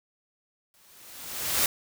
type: noise with exponential growth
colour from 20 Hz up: white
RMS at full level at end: -22 dBFS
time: 0.74-1.66 s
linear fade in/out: 1 ms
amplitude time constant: 200 ms
effects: none